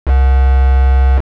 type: tone with quantisation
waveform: sine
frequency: 66.2 Hz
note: C2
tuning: 21 cents sharp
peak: -6 dBFS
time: 0.05-1.22 s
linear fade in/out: 50 ms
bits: 3
effects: low-pass 2000 Hz 12 dB/octave